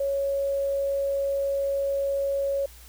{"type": "tone", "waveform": "sine", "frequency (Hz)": 554.4, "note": "C#5", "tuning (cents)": 0, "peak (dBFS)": -23, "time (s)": [0, 2.66], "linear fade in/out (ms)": 5, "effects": ["added 60 Hz sine -47 dBFS peak until 2.88 s", "white hiss -51 dBFS RMS until 2.88 s"]}